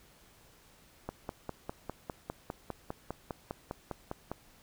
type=click train; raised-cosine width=1 ms; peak=-22 dBFS; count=17; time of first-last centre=1.09-4.316 s; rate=4.96 Hz; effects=pink hiss -61 dBFS RMS until 4.62 s